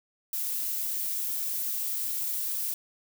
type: noise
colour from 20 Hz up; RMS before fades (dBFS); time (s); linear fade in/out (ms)
violet; -31; 0.33-2.74; 2
effects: none